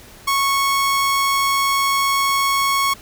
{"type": "tone", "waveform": "sawtooth", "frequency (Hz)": 1103, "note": "C#6", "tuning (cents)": -9, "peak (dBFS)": -12, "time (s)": [0.27, 2.94], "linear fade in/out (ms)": 10, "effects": ["pink hiss -43 dBFS RMS until 3.01 s"]}